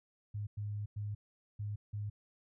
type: tone bursts at uneven times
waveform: sine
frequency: 103.83 Hz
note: G#2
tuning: in tune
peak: -36 dBFS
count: 5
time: 0.34-0.47 / 0.57-0.86 / 0.96-1.15 / 1.59-1.76 / 1.93-2.1 s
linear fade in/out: 10 ms
effects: none